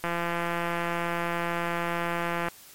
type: click train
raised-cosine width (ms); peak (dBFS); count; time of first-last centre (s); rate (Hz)
0.5; -14; 419; 0.04-2.484; 171
effects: white hiss -50 dBFS RMS until 2.74 s + MP3 64 kbps